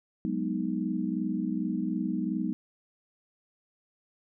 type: chord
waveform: sine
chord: G# minor seventh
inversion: third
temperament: equal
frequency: 185 / 207.7 / 246.9 / 311.1 Hz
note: F#3 / G#3 / B3 / D#4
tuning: 0 / 0 / 0 / 0 cents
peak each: -33 dBFS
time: 0.25-2.53 s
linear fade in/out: 0 ms
effects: none